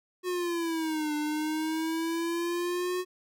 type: exponential two-way sweep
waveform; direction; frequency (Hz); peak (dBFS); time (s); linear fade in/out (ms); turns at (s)
square; down then up; 366.1 to 298.4 to 366.1; -29; 0.23-3.05; 50; 1.15
effects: none